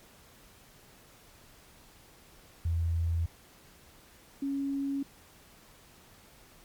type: tone pair in turn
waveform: sine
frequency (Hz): 83.5 / 276.9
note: E2 / C#4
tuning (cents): +23 / -2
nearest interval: octave + major sixth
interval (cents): 2075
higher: second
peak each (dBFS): -26 / -29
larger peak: first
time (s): 2.65-3.26 / 4.42-5.03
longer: neither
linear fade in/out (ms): 5
effects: pink hiss -57 dBFS RMS until 6.64 s + MP3 96 kbps